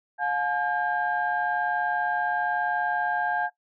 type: tone cluster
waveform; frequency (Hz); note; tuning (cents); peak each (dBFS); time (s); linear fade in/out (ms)
sine; 714 / 855 / 1606; F5 / A5 / G6; +38 / -50 / +41; -28; 0.18-3.5; 50
effects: noise-tail reverb RT60 0.1 s tail -17 dB re dry + tanh soft clip ceiling -14 dBFS